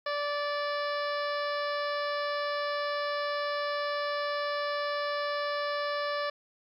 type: harmonic tone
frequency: 582 Hz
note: D5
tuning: 16 cents flat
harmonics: 1 / 2 / 3 / 4 / 5 / 6 / 7 / 8 / 9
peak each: -32 / -34 / -37 / -45 / -47 / -47 / -45 / -47 / -46 dBFS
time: 0.06-6.3 s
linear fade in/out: 5 ms
effects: 11-bit